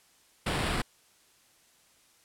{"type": "noise with sample-and-hold", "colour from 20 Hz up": "pink", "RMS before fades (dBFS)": -30, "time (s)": [0.46, 0.82], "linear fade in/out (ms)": 5, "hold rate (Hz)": 6300, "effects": ["white hiss -63 dBFS RMS until 2.24 s", "low-pass 11000 Hz 12 dB/octave"]}